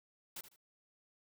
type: noise with echo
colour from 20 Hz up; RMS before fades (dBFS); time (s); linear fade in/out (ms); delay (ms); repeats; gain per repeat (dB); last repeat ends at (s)
white; -45; 0.36-0.41; 5; 76; 2; -12; 0.562
effects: none